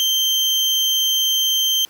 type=tone; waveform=35% pulse; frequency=3136 Hz; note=G7; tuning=in tune; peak=-14 dBFS; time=0-1.85 s; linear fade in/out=0 ms; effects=pink hiss -50 dBFS RMS until 1.89 s + high-pass 200 Hz 12 dB/octave

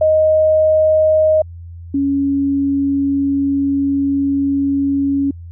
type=tone pair in turn; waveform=sine; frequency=624 / 278 Hz; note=D#5 / C#4; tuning=+5 / +5 cents; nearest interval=octave + major second; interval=1400 cents; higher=first; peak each=-9 / -13 dBFS; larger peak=first; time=0.01-1.42 / 1.94-5.31 s; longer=second; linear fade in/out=5 ms; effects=added 85 Hz sine -30 dBFS peak until 5.51 s

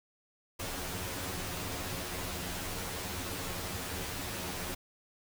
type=noise with comb filter; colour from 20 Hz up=pink; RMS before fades=-38 dBFS; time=0.59-4.75 s; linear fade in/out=10 ms; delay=11 ms; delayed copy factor=+0.95; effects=none

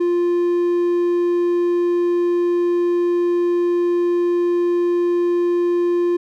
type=tone; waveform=triangle; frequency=349.2 Hz; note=F4; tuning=in tune; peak=-13 dBFS; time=0-6.17 s; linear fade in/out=10 ms; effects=none

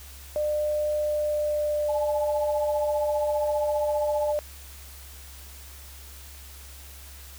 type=tone with pitch glide; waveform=sine; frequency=600 to 595.5 Hz; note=D5 to D5; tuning=+37 to +24 cents; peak=-23 dBFS; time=0.36-4.39 s; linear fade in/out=0 ms; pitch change=-13 cents; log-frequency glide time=0.99-1.9 s
type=tone with tremolo; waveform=sine; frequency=856 Hz; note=A5; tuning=48 cents flat; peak=-26 dBFS; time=1.88-4.34 s; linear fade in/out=20 ms; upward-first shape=triangle; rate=15 Hz; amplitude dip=95%
effects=added 68 Hz sine -44 dBFS peak until 7.38 s + white hiss -47 dBFS RMS until 7.38 s

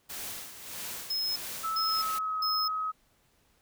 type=noise with tremolo; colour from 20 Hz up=white; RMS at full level=-38 dBFS; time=0.09-2.19 s; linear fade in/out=10 ms; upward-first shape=sine; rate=1.6 Hz; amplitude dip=65%
type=tone bursts; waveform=square; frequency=5160 Hz; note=E8; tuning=38 cents flat; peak=-29 dBFS; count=3; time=1.1-2.68 s; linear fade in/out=5 ms; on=260 ms; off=400 ms
type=tone with pitch glide; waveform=sine; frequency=1309 to 1270.3 Hz; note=E6 to D#6; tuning=-13 to +36 cents; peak=-29 dBFS; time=1.63-2.92 s; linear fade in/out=20 ms; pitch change=-51 cents; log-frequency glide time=1.73-2.38 s
effects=pink hiss -68 dBFS RMS until 3.61 s

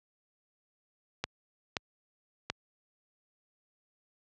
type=clicks; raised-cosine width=0.2 ms; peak=-13 dBFS; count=3; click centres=1.24 / 1.768 / 2.5 s; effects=high-pass 60 Hz 12 dB/octave + low-pass 6000 Hz 12 dB/octave

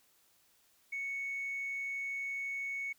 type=tone; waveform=sine; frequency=2217 Hz; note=C#7; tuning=in tune; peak=-34 dBFS; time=0.92-2.93 s; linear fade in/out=10 ms; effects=tanh soft clip ceiling -32 dBFS + white hiss -69 dBFS RMS until 2.98 s

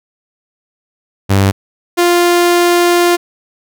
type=tone pair in turn; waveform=sawtooth; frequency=98 / 349.2 Hz; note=G2 / F4; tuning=0 / 0 cents; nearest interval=octave + minor seventh; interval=2200 cents; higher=second; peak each=-4 dBFS; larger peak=neither; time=1.29-1.52 / 1.97-3.17 s; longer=second; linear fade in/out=20 ms; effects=none

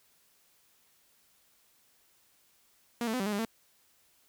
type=tone with pitch steps; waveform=sawtooth; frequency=237 / 221.3 / 254 / 194.5 / 210.6 / 202 / 225.8 Hz; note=A#3 / A3 / B3 / G3 / G#3 / G#3 / A3; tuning=+29 / +10 / +49 / -13 / +24 / -48 / +45 cents; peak=-26 dBFS; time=3.01-3.451 s; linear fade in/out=2 ms; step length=63 ms; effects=white hiss -67 dBFS RMS until 4.28 s

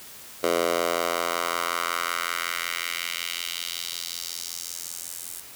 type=tone with high-pass filter sweep; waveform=10% pulse; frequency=85.4 Hz; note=F2; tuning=38 cents flat; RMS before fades=-29 dBFS; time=0.43-5.41 s; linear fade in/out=10 ms; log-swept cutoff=480 to 9300 Hz; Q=1.6; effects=white hiss -44 dBFS RMS until 5.55 s

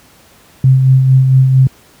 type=tone with tremolo; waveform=sine; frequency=131.6 Hz; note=C3; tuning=10 cents sharp; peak=-3 dBFS; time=0.64-1.67 s; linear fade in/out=2 ms; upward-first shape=sine; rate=4.4 Hz; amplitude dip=40%; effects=pink hiss -45 dBFS RMS until 2 s + high-pass 60 Hz 12 dB/octave

